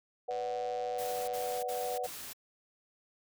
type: chord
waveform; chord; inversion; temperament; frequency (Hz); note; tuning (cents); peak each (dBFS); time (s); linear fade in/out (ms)
sine; B minor; none; equal; 493.9 / 587.3 / 740; B4 / D5 / F#5; 0 / 0 / 0; -36 / -41 / -36; 0.28-2.07; 10
type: click train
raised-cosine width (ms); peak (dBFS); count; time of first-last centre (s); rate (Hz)
0.2; -33; 144; 0.31-1.575; 113
type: noise bursts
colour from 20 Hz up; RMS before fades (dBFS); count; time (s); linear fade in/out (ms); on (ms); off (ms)
white; -44; 4; 0.98-2.333; 10; 300; 51
effects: none